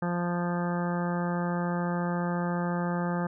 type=harmonic tone; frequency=174.61 Hz; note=F3; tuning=in tune; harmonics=1 / 2 / 3 / 4 / 5 / 6 / 7 / 8 / 9 / 10; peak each=-28 / -37 / -36 / -40 / -37 / -46 / -39 / -50 / -41 / -48 dBFS; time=0.02-3.27 s; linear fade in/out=5 ms; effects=none